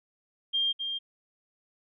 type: tone with echo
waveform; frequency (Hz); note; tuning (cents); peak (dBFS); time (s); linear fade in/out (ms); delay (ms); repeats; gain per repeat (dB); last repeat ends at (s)
sine; 3200; G7; +35; -24; 0.53-0.73; 20; 260; 1; -6; 0.99
effects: none